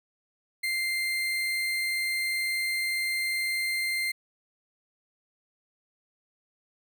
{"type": "tone", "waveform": "35% pulse", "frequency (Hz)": 2093, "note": "C7", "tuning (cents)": 0, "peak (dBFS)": -25, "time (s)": [0.63, 4.12], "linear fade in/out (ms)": 10, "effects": []}